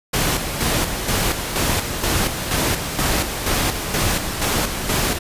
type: noise with tremolo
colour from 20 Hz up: pink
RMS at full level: -19 dBFS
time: 0.13-5.19 s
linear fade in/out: 10 ms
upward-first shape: square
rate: 2.1 Hz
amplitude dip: 50%
effects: resampled to 32000 Hz